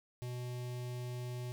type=tone with notch filter; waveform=square; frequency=123.47 Hz; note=B2; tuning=in tune; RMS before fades=-41 dBFS; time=0.22-1.52 s; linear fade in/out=0 ms; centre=1400 Hz; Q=1.5; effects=none